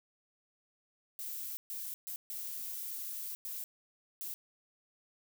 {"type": "noise bursts at uneven times", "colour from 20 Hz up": "violet", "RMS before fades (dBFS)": -41, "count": 6, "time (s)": [[1.19, 1.57], [1.7, 1.94], [2.07, 2.16], [2.3, 3.35], [3.45, 3.64], [4.21, 4.34]], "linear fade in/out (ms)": 0, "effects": []}